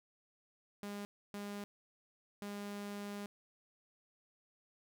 sawtooth tone bursts at uneven times, 203.6 Hz, G#3, 34 cents flat, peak -38 dBFS, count 3, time 0.83-1.05 / 1.34-1.64 / 2.42-3.26 s, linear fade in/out 0 ms, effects none

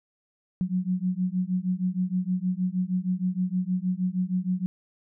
sine beating tone pair, 180 / 186.4 Hz, F#3 / F#3, -47 / +13 cents, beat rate 6.4 Hz, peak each -27 dBFS, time 0.61-4.66 s, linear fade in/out 0 ms, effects none

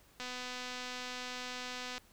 click train, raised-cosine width 0.2 ms, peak -25 dBFS, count 446, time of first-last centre 0.2-1.98 s, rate 250 Hz, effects pink hiss -64 dBFS RMS until 2.12 s

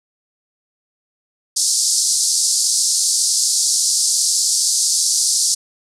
pink band-pass noise, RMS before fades -17 dBFS, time 1.56-5.55 s, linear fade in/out 10 ms, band 4600 to 9900 Hz, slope 48 dB/octave, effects none

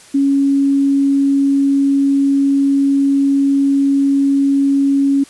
sine tone, 277.2 Hz, C#4, in tune, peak -10 dBFS, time 0.14-5.24 s, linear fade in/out 10 ms, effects white hiss -42 dBFS RMS until 5.29 s + resampled to 24000 Hz

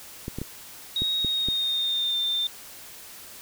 clicks, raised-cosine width 3 ms, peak -18 dBFS, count 6, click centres 0.281 / 0.386 / 0.416 / 1.02 / 1.247 / 1.486 s
sine tone with pitch glide, 3770 to 3589 Hz, A#7 to A7, +19 to +34 cents, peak -23 dBFS, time 0.96-2.47 s, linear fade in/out 2 ms, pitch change -85 cents, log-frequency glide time 1.17-2.24 s
effects white hiss -44 dBFS RMS until 3.41 s

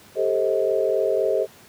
sine chord, A half-diminished seventh, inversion third, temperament just, 396 / 440 / 528 / 633.6 Hz, G4 / A4 / C5 / Eb5, +18 / 0 / +16 / +31 cents, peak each -24 dBFS, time 0.15-1.47 s, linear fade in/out 50 ms, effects pink hiss -49 dBFS RMS until 1.68 s + high-pass 100 Hz 12 dB/octave

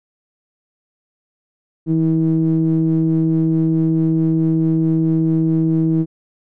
triangle ring-modulated tone, 79.9 Hz, D#2, 47 cents sharp, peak -8 dBFS, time 1.86-6.06 s, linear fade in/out 50 ms, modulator 242 Hz, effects none

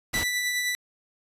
pink noise, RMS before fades -31 dBFS, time 0.13-0.24 s, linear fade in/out 10 ms
sawtooth tone with tremolo, 1975.5 Hz, B6, in tune, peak -20 dBFS, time 0.14-0.75 s, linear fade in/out 0 ms, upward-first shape triangle, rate 9.7 Hz, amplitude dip 35%
effects resampled to 32000 Hz

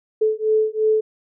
sine beating tone pair, 432.9 / 435.8 Hz, A4 / A4, -28 / -17 cents, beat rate 2.9 Hz, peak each -19 dBFS, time 0.21-1.01 s, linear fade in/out 10 ms, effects none

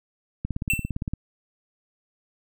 click train, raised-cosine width 5 ms, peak -15 dBFS, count 13, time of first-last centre 0.45-1.136 s, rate 17.5 Hz
square tone with exponential decay, 2684 Hz, E7, 31 cents sharp, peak -18 dBFS, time 0.7-0.9 s, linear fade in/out 1 ms, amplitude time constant 42 ms
effects none

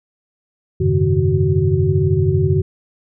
sine tone cluster, 89.9 / 102.7 / 135.6 / 153.7 / 374.8 Hz, F#2 / G#2 / C#3 / D#3 / F#4, -49 / -19 / -38 / -21 / +22 cents, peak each -19 dBFS, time 0.8-2.62 s, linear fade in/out 10 ms, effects none

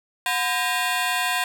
15% pulse ring-modulated tone, 870 Hz, A5, 20 cents flat, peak -12 dBFS, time 0.26-1.44 s, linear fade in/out 2 ms, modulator 144 Hz, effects none

